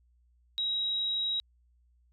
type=tone; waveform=sine; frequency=3833 Hz; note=A#7; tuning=47 cents sharp; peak=-28 dBFS; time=0.58-1.4 s; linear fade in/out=0 ms; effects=added 60 Hz sine -63 dBFS peak until 2.12 s